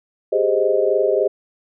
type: chord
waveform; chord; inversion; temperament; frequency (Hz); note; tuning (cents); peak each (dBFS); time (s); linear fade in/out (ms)
sine; Ab major seventh; third; equal; 392 / 415.3 / 523.3 / 622.3; G4 / Ab4 / C5 / Eb5; 0 / 0 / 0 / 0; -20; 0.32-1.28; 10
effects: none